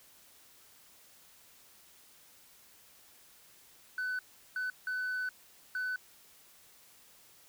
sine tone bursts at uneven times, 1503 Hz, F#6, 27 cents sharp, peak -30 dBFS, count 4, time 3.98-4.19 / 4.56-4.7 / 4.87-5.29 / 5.75-5.96 s, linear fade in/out 2 ms, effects tanh soft clip ceiling -31 dBFS + white hiss -60 dBFS RMS until 7.48 s

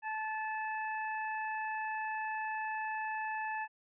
25% pulse tone, 870 Hz, A5, 20 cents flat, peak -31 dBFS, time 0.02-3.68 s, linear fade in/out 50 ms, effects resampled to 8000 Hz

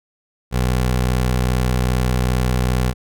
20% pulse tone, 62.5 Hz, B1, 21 cents sharp, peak -11 dBFS, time 0.51-2.94 s, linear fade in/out 50 ms, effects none

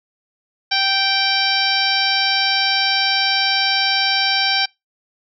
harmonic tone, 780 Hz, G5, 9 cents flat, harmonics 1 / 2 / 3 / 4 / 5 / 6 / 7, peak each -23 / -23 / -23 / -23 / -23 / -23 / -23 dBFS, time 0.71-4.66 s, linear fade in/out 10 ms, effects noise-tail reverb RT60 0.2 s tail -25 dB re dry

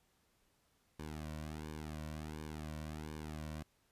sawtooth tone with flanger, 77 Hz, D#2, 17 cents flat, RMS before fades -45 dBFS, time 0.99-3.63 s, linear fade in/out 5 ms, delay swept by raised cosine 1.5 to 2.43 ms, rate 1.4 Hz, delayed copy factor -0.85, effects pink hiss -75 dBFS RMS until 3.91 s + resampled to 32000 Hz

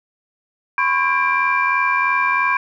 sine tone cluster, 1009 / 1092 / 1613 / 2362 Hz, B5 / C#6 / G6 / D7, +37 / -26 / +49 / +9 cents, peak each -20 dBFS, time 0.78-2.57 s, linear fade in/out 2 ms, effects tanh soft clip ceiling -5 dBFS

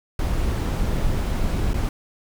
brown noise with dropouts, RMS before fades -22 dBFS, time 0.19-1.89 s, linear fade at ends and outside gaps 2 ms, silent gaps 1.734-1.741 s, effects none

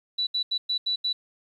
sine tone bursts at uneven times, 3951 Hz, B7, in tune, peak -23 dBFS, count 6, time 0.18-0.27 / 0.34-0.43 / 0.51-0.58 / 0.69-0.78 / 0.86-0.96 / 1.04-1.13 s, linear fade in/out 10 ms, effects 10-bit

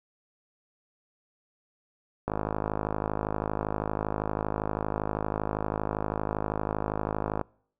click train, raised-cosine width 1 ms, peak -14 dBFS, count 271, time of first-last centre 2.28-7.413 s, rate 52.6 Hz, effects noise-tail reverb RT60 0.6 s tail -26 dB re dry

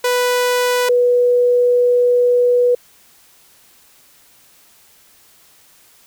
sawtooth / sine tone pair in turn, 493.9 / 489.6 Hz, B4 / B4, 0 / -15 cents, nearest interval unison, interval 15 cents, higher first, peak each -10 dBFS, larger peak neither, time 0.04-0.89 / 0.89-2.75 s, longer second, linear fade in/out 5 ms, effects white hiss -50 dBFS RMS until 6.06 s

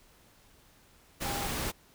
sine tone in noise, 804 Hz, G5, 44 cents sharp, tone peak -37 dBFS, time 1.24-1.47 s, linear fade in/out 20 ms, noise pink, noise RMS -34 dBFS, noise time 1.2-1.72 s, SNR -6 dB, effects pink hiss -61 dBFS RMS until 1.94 s

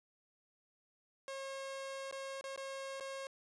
sawtooth tone with dropouts, 541 Hz, C#5, 42 cents flat, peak -38 dBFS, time 1.28-3.27 s, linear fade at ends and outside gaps 1 ms, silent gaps 2.112-2.125 / 2.411-2.44 / 2.561-2.576 / 2.999-3.007 s, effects resampled to 22050 Hz

